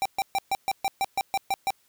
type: tone bursts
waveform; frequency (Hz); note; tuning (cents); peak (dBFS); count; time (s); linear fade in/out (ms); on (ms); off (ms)
square; 784; G5; 0; -23; 11; 0.02-1.705; 0; 35; 130
effects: white hiss -65 dBFS RMS until 1.88 s